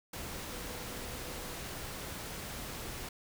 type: tone in noise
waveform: sine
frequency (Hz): 493.9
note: B4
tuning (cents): 0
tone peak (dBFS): -52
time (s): 0.52-1.54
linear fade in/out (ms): 5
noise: pink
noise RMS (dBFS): -42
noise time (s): 0.13-3.09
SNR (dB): -13
effects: none